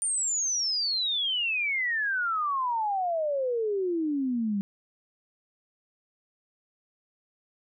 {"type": "exponential sweep", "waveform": "sine", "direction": "down", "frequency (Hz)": [9160, 194.5], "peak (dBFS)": -25, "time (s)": [0.02, 4.61], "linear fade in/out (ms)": 0, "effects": []}